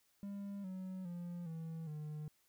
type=tone with pitch steps; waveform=triangle; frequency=200.2 / 186.79 / 174.28 / 162.61 / 151.72 Hz; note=G3 / F#3 / F3 / E3 / D#3; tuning=+37 / +17 / -3 / -23 / -43 cents; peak=-40 dBFS; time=0.23-2.28 s; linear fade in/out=0 ms; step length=410 ms; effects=white hiss -75 dBFS RMS until 2.48 s